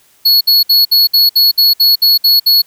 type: tone bursts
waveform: square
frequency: 4366 Hz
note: C#8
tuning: 27 cents flat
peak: -6 dBFS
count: 11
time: 0.25-2.62 s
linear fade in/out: 10 ms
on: 160 ms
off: 61 ms
effects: white hiss -50 dBFS RMS until 2.66 s